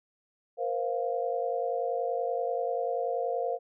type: chord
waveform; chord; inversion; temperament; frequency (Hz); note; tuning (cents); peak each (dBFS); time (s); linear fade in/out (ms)
sine; Bb suspended second; none; equal with one note detuned; 472.9 / 523.3 / 698.5; Bb4 / C5 / F5; +25 / 0 / 0; -32; 0.57-3.59; 50
effects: none